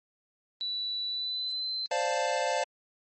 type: tone with pitch glide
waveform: sine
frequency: 3951 to 4079 Hz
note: B7 to C8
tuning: 0 to -45 cents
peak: -30 dBFS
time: 0.61-1.86 s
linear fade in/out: 0 ms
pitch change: +55 cents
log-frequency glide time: 1.08-1.72 s
type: noise with exponential growth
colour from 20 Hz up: blue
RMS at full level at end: -46 dBFS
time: 1.42-1.52 s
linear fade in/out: 2 ms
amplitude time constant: 21 ms
type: chord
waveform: square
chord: D minor seventh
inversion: third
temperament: equal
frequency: 523.3 / 587.3 / 698.5 / 880 Hz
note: C5 / D5 / F5 / A5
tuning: 0 / 0 / 0 / 0 cents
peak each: -33 dBFS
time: 1.91-2.64 s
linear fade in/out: 5 ms
effects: MP3 32 kbps